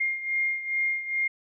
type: beating tone pair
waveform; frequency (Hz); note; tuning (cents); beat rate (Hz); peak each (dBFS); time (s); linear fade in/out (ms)
sine; 2122 / 2124.4; C7 / C7; +24 / +26; 2.4; -26 / -31; 0-1.28; 10
effects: none